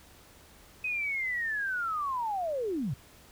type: linear sweep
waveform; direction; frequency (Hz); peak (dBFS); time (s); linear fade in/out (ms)
sine; down; 2535 to 110.7; -29; 0.84-2.94; 5
effects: added 72 Hz sine -63 dBFS peak until 3.31 s + pink hiss -56 dBFS RMS until 3.31 s